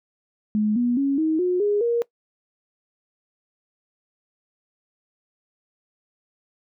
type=tone with pitch steps; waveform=sine; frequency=212.2 / 242.3 / 276.8 / 316.1 / 361 / 412.3 / 470.9 Hz; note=G#3 / B3 / C#4 / D#4 / F#4 / G#4 / A#4; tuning=+38 / -33 / -2 / +27 / -43 / -13 / +18 cents; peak=-18 dBFS; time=0.55-2.02 s; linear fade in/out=0 ms; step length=210 ms; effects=noise-tail reverb RT60 0.1 s tail -21 dB re dry